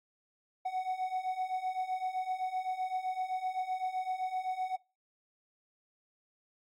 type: beating tone pair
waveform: triangle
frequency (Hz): 740 / 747.8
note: F#5 / F#5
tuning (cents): 0 / +18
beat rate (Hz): 7.8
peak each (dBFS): -35 / -32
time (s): 0.65-4.76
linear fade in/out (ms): 10
effects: noise-tail reverb RT60 0.3 s tail -23 dB re dry + AAC 48 kbps